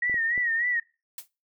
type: tone with vibrato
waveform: sine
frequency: 1892 Hz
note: A#6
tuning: 25 cents sharp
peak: -23 dBFS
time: 0.02-0.8 s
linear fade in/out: 5 ms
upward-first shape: sine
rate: 3.4 Hz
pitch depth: 80 cents each way
type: clicks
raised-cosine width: 2 ms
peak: -28 dBFS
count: 3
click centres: 0.097 / 0.143 / 0.378 s
type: noise with exponential decay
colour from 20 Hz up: blue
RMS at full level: -33 dBFS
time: 1.18-1.28 s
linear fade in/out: 2 ms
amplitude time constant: 21 ms
effects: noise-tail reverb RT60 0.3 s tail -23 dB re dry